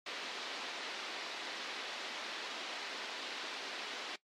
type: band-pass noise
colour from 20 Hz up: white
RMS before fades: -43 dBFS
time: 0.06-4.16 s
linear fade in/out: 5 ms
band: 270 to 4300 Hz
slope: 24 dB/octave
effects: noise-tail reverb RT60 0.1 s tail -18 dB re dry + MP3 64 kbps